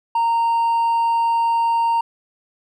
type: tone with hard clipping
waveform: sine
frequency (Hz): 925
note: A#5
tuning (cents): -14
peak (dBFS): -16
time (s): 0.15-2.01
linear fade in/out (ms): 5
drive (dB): 2
effects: none